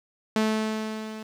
sawtooth tone with level ramp, 217.8 Hz, A3, 17 cents flat, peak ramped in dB -16 to -32 dBFS, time 0.36-1.23 s, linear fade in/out 2 ms, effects low-pass 7000 Hz 12 dB/octave + 9-bit

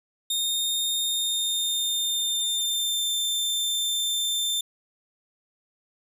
sawtooth tone with pitch glide, 3670 to 3572 Hz, A#7 to A7, -28 to +25 cents, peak -21 dBFS, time 0.3-4.61 s, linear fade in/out 5 ms, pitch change -47 cents, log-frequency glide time 1.03-3.11 s, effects none

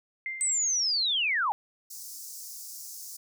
sine tone with exponential decay, 2093 Hz, C7, in tune, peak -29 dBFS, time 0.26-0.91 s, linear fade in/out 1 ms, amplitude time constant 140 ms
sine linear sweep, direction down, 8270 to 772 Hz, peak -24 dBFS, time 0.41-1.52 s, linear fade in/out 0 ms
pink high-pass noise, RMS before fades -42 dBFS, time 1.9-3.17 s, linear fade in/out 10 ms, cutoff 5100 Hz, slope 48 dB/octave
effects none

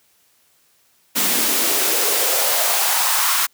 white noise with high-pass filter sweep, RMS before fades -18 dBFS, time 1.15-3.47 s, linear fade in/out 20 ms, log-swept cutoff 210 to 1200 Hz, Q 2.7, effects white hiss -59 dBFS RMS until 3.53 s + high-pass 60 Hz 12 dB/octave

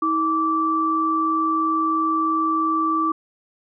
sine tone pair together, 320 / 1163 Hz, D#4 / D6, +49 / -17 cents, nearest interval octave + minor seventh, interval 2234 cents, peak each -23 / -19 dBFS, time 0.02-3.12 s, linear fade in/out 5 ms, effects none

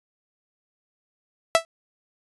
sawtooth tone with exponential decay, 659.3 Hz, E5, in tune, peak -7 dBFS, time 1.55-1.65 s, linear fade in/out 0 ms, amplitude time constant 20 ms, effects resampled to 24000 Hz

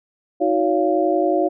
sine tone cluster, 317 / 368 / 564 / 694 Hz, D#4 / F#4 / C#5 / F5, +32 / -9 / +30 / -11 cents, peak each -21 dBFS, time 0.4-1.49 s, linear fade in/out 20 ms, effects none

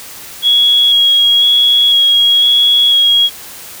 sine tone with vibrato, 3322 Hz, G#7, in tune, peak -6 dBFS, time 0.42-3.3 s, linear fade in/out 50 ms, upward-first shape square, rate 1 Hz, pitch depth 11 cents each way, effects white hiss -31 dBFS RMS until 3.8 s

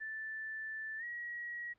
sine tone with pitch glide, 1760 to 1908.2 Hz, A6 to A#6, 0 to +40 cents, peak -39 dBFS, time 0-1.74 s, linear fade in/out 20 ms, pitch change +140 cents, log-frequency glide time 0.98-1.04 s, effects pink hiss -75 dBFS RMS until 1.78 s + low-pass 3000 Hz 12 dB/octave

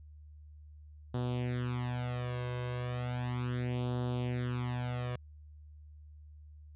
sawtooth tone with flanger, 123.47 Hz, B2, in tune, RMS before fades -35 dBFS, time 1.14-5.16 s, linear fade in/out 5 ms, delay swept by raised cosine 0.22 to 1.92 ms, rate 0.35 Hz, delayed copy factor +0.8, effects added 75 Hz sine -50 dBFS peak until 6.75 s + resampled to 8000 Hz

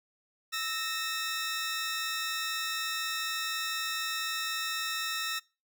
15% pulse tone pair together, 1309.9 / 1844 Hz, E6 / A#6, -11 / -19 cents, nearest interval tritone, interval 592 cents, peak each -28 / -28 dBFS, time 0.52-5.4 s, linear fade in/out 20 ms, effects noise-tail reverb RT60 0.3 s tail -23 dB re dry

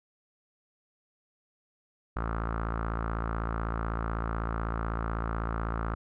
sawtooth tone with low-pass filter, 56 Hz, A1, 31 cents sharp, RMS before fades -32 dBFS, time 2.16-5.95 s, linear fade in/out 5 ms, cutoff 1300 Hz, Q 5, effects none

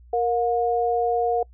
sine tone pair together, 467.7 / 717 Hz, A#4 / F5, +6 / +45 cents, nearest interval perfect fifth, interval 739 cents, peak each -22 dBFS, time 0.13-1.43 s, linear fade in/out 5 ms, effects noise-tail reverb RT60 0.1 s tail -26 dB re dry + added 60 Hz sine -46 dBFS peak until 1.53 s

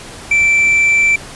triangle tone, 2335 Hz, D7, 11 cents flat, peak -7 dBFS, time 0.31-1.16 s, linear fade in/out 5 ms, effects pink hiss -32 dBFS RMS until 1.35 s + resampled to 24000 Hz

